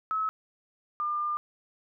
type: tone pair in turn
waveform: sine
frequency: 1291 / 1201.2 Hz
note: E6 / D6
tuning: -37 / +39 cents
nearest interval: minor second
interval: 124 cents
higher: first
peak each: -26 / -27 dBFS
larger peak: first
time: 0.11-0.29 / 1-1.37 s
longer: second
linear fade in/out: 0 ms
effects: none